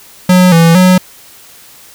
square tone with pitch steps, 182.3 / 166.2 / 183.7 Hz, F#3 / E3 / F#3, -25 / +15 / -12 cents, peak -4 dBFS, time 0.29-0.98 s, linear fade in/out 5 ms, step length 230 ms, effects white hiss -38 dBFS RMS until 1.94 s

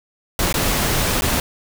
pink noise with dropouts, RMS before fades -19 dBFS, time 0.39-1.4 s, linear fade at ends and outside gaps 2 ms, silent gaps 0.527-0.541 / 1.21-1.22 s, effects none

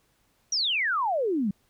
sine exponential sweep, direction down, 5920 to 185 Hz, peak -23 dBFS, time 0.52-1.51 s, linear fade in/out 5 ms, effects pink hiss -68 dBFS RMS until 1.69 s

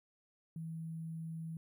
sine tone with sample-and-hold, 162.5 Hz, E3, 24 cents flat, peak -40 dBFS, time 0.56-1.57 s, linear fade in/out 2 ms, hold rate 11025 Hz, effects none

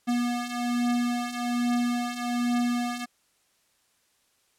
square beating tone pair, 240.9 / 242.1 Hz, B3 / B3, -43 / -34 cents, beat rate 1.2 Hz, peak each -31 / -27 dBFS, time 0.07-3.06 s, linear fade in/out 20 ms, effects white hiss -68 dBFS RMS until 4.58 s + low-pass 11000 Hz 12 dB/octave

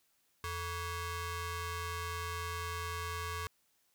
sawtooth ring-modulated tone, 523 Hz, C5, 1 cent flat, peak -30 dBFS, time 0.44-3.47 s, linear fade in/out 0 ms, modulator 608 Hz, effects white hiss -74 dBFS RMS until 3.94 s

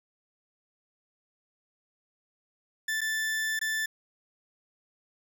40% pulse tone with dropouts, 1760 Hz, A6, in tune, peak -27 dBFS, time 2.88-3.86 s, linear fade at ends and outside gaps 5 ms, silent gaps 3.008-3.014 / 3.592-3.613 s, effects none

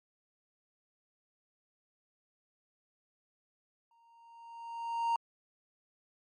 triangle tone with exponential growth, 928 Hz, A#5, 8 cents flat, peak -24 dBFS, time 3.91-5.16 s, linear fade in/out 2 ms, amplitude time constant 270 ms, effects MP3 48 kbps

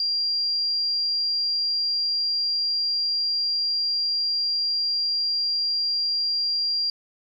triangle tone, 4766 Hz, D8, 25 cents sharp, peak -18 dBFS, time 0-6.9 s, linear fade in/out 2 ms, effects tanh soft clip ceiling -20 dBFS

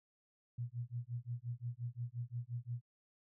sine tone with tremolo, 120.3 Hz, B2, 45 cents flat, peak -36 dBFS, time 0.58-2.82 s, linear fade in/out 5 ms, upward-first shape sine, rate 5.7 Hz, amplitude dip 100%, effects none

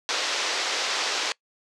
white band-pass noise, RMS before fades -27 dBFS, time 0.09-1.32 s, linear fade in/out 0 ms, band 360 to 5800 Hz, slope 24 dB/octave, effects noise-tail reverb RT60 0.1 s tail -23 dB re dry + low-pass 9000 Hz 12 dB/octave

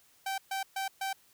sawtooth tone bursts, 776 Hz, G5, 18 cents flat, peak -28 dBFS, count 4, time 0.26-1.13 s, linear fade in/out 5 ms, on 120 ms, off 130 ms, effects white hiss -64 dBFS RMS until 1.33 s

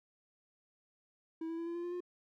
triangle tone with pitch steps, 325 / 329.9 / 334.9 / 340 / 345.1 / 350.3 / 355.6 Hz, E4 / E4 / E4 / F4 / F4 / F4 / F4, -24 / +1 / +27 / -46 / -21 / +5 / +31 cents, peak -35 dBFS, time 1.41-2.005 s, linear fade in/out 5 ms, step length 85 ms, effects none

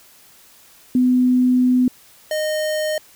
sine / square tone pair in turn, 251.5 / 616.1 Hz, B3 / D#5, +32 / -17 cents, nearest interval octave + major third, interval 1551 cents, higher second, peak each -12 / -20 dBFS, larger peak first, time 0.95-1.88 / 2.31-2.98 s, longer first, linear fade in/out 2 ms, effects white hiss -49 dBFS RMS until 3.15 s

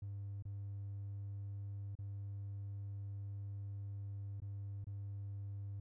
triangle tone with dropouts, 100.1 Hz, G2, 37 cents sharp, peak -39 dBFS, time 0.02-5.8 s, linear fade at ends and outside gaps 5 ms, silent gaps 0.425-0.452 / 1.953-1.988 / 4.403-4.419 / 4.844-4.868 s, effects tanh soft clip ceiling -38 dBFS

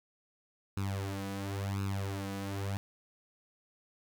sawtooth tone with flanger, 98.4 Hz, G2, 7 cents sharp, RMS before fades -36 dBFS, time 0.77-2.77 s, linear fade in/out 0 ms, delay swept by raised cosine 0.76 to 4.06 ms, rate 0.95 Hz, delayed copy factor +0.95, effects none

